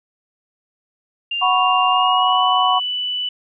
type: tone with pitch glide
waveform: sine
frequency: 2794 to 2977 Hz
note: F7 to F#7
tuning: 0 to +10 cents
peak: -20 dBFS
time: 1.31-3.29 s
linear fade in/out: 5 ms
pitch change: +110 cents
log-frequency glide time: 1.89-2.42 s
type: chord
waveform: sine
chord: F# suspended fourth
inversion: none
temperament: just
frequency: 740 / 986.7 / 1110 Hz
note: F#5 / B5 / C#6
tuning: 0 / -2 / +2 cents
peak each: -18 / -20 / -17 dBFS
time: 1.41-2.8 s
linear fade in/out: 20 ms
effects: none